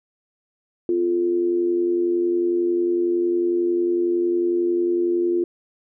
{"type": "tone with amplitude modulation", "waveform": "sine", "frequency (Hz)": 348.5, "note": "F4", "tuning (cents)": -4, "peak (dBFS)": -15, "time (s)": [0.89, 5.44], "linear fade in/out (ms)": 2, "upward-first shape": "sine", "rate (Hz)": 91, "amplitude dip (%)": 55, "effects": []}